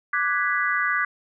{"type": "chord", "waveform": "sine", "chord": "G# half-diminished seventh", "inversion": "second", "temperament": "equal", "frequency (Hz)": [1174.7, 1480, 1661.2, 1975.5], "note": ["D6", "F#6", "G#6", "B6"], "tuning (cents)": [0, 0, 0, 0], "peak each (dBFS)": -26, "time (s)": [0.13, 1.05], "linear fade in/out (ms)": 5, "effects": []}